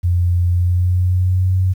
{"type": "tone with pitch glide", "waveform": "sine", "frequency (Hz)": [88, 93.02], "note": ["F2", "F#2"], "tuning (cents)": [14, 10], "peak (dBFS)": -12, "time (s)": [0.03, 1.74], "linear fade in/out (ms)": 20, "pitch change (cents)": 96, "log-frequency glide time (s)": [0.49, 1.54], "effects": ["8-bit"]}